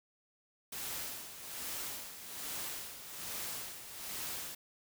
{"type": "noise with tremolo", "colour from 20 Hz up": "white", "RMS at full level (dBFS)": -40, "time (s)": [0.72, 4.55], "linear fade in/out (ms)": 5, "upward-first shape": "sine", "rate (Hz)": 1.2, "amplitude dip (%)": 65, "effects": []}